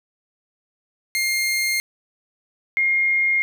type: tone pair in turn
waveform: sawtooth / sine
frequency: 2120 / 2132 Hz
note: C7 / C7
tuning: +22 / +32 cents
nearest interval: unison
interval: 10 cents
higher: second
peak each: -16 / -16 dBFS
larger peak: neither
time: 1.15-1.8 / 2.77-3.42 s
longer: neither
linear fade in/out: 0 ms
effects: none